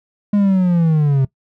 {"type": "linear sweep", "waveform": "triangle", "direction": "down", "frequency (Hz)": [207.7, 130.81], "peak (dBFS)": -9, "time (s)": [0.33, 1.25], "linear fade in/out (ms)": 5, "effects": ["noise-tail reverb RT60 0.1 s tail -20 dB re dry"]}